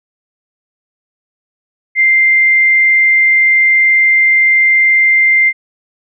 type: tone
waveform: sine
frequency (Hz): 2093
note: C7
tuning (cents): 0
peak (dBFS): -6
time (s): 1.95-5.53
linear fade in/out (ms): 50
effects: none